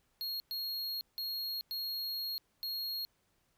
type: tone bursts at uneven times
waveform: square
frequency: 4285 Hz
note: C8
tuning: 40 cents sharp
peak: -36 dBFS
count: 5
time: 0.21-0.4 / 0.51-1.01 / 1.18-1.61 / 1.71-2.38 / 2.63-3.05 s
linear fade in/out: 0 ms
effects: pink hiss -75 dBFS RMS until 3.57 s